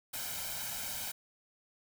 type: noise with comb filter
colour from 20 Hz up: white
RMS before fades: -39 dBFS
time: 0.13-1.12 s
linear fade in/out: 10 ms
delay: 1.3 ms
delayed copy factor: +0.7
effects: none